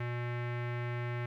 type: tone with low-pass filter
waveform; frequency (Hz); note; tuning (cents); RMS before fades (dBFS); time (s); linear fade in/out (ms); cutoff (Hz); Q
square; 120.7; B2; -39; -36; 0-1.26; 5; 2100; 2.8
effects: 12-bit